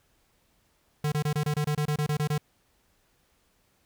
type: tone bursts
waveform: square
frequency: 149.4 Hz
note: D3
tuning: 30 cents sharp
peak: -25 dBFS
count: 13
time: 1.04-2.38 s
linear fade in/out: 5 ms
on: 80 ms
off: 25 ms
effects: pink hiss -68 dBFS RMS until 3.85 s